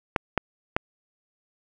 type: clicks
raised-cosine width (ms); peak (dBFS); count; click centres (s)
0.5; -6; 3; 0.162 / 0.377 / 0.765
effects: none